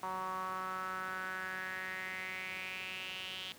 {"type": "tone with band-pass filter sweep", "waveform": "sawtooth", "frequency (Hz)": 186.7, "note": "F#3", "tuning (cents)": 16, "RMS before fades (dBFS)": -41, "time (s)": [0.03, 3.52], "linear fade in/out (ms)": 0, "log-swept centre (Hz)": [1000, 3200], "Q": 5.2, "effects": ["pink hiss -56 dBFS RMS until 3.58 s", "high-pass 100 Hz 12 dB/octave"]}